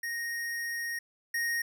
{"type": "tone pair in turn", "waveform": "square", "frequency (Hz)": [1865, 1865], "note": ["A#6", "A#6"], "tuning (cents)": [0, 0], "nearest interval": "unison", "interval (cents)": 0, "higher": "neither", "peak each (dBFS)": [-33, -29], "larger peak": "second", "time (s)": [[0.03, 0.99], [1.34, 1.62]], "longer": "first", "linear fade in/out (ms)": 5, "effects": []}